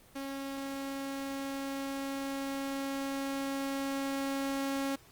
sawtooth tone with level ramp, 273.9 Hz, C#4, 21 cents flat, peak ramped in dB -33 to -27 dBFS, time 0.15-4.96 s, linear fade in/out 10 ms, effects pink hiss -59 dBFS RMS until 5.11 s + Opus 24 kbps

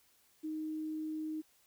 sine tone with quantisation, 311.7 Hz, D#4, 3 cents sharp, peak -36 dBFS, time 0.43-1.42 s, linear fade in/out 20 ms, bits 11, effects white hiss -69 dBFS RMS until 1.66 s

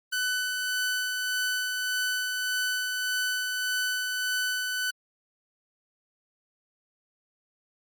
sawtooth tone with tremolo, 1500 Hz, F#6, 23 cents sharp, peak -22 dBFS, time 0.12-4.91 s, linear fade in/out 10 ms, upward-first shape sine, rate 1.7 Hz, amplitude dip 30%, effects Opus 48 kbps

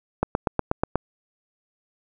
click train, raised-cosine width 1 ms, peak -6 dBFS, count 7, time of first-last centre 0.23-0.956 s, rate 8.26 Hz, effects none

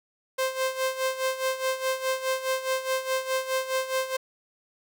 sawtooth tone with tremolo, 523.3 Hz, C5, in tune, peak -19 dBFS, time 0.38-4.17 s, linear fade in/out 10 ms, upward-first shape sine, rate 4.8 Hz, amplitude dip 75%, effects none

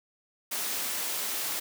white high-pass noise, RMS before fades -32 dBFS, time 0.51-1.6 s, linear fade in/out 10 ms, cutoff 240 Hz, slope 12 dB/octave, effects none

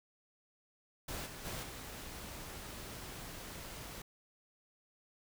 pink noise with level steps, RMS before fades -42 / -48 / -42 / -47 dBFS, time 1.08-4.02 s, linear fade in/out 5 ms, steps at 1.25 / 1.44 / 1.62 s, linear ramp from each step 20 ms, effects none

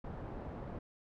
pink low-pass noise, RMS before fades -44 dBFS, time 0.04-0.79 s, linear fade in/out 5 ms, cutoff 830 Hz, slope 12 dB/octave, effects none

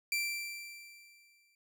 sawtooth tone with exponential decay, 2349 Hz, D7, in tune, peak -26 dBFS, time 0.12-1.55 s, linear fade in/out 2 ms, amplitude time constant 310 ms, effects none

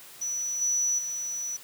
sine tone with level steps, 5920 Hz, F#8, in tune, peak -28 / -23 / -30 dBFS, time 0.21-1.57 s, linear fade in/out 10 ms, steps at 0.61 / 0.98 s, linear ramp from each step 10 ms, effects white hiss -48 dBFS RMS until 1.63 s + high-pass 100 Hz 12 dB/octave

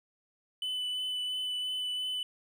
triangle tone with vibrato, 3000 Hz, F#7, 23 cents sharp, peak -30 dBFS, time 0.62-2.23 s, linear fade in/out 2 ms, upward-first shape triangle, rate 2.9 Hz, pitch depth 13 cents each way, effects none

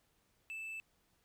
triangle tone, 2637 Hz, E7, in tune, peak -40 dBFS, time 0.5-0.8 s, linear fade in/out 0 ms, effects pink hiss -75 dBFS RMS until 1.24 s

